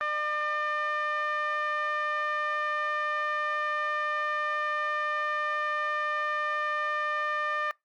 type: tone with low-pass filter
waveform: 5% pulse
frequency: 601 Hz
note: D5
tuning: 40 cents sharp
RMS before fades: -30 dBFS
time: 0.01-7.71 s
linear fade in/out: 0 ms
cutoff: 1500 Hz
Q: 6.1
effects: noise-tail reverb RT60 0.2 s tail -25 dB re dry + Opus 24 kbps